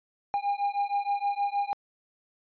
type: beating tone pair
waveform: triangle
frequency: 805 / 811.4 Hz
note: G5 / G#5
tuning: +46 / -41 cents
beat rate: 6.4 Hz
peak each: -27 dBFS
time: 0.34-1.73 s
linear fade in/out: 0 ms
effects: resampled to 11025 Hz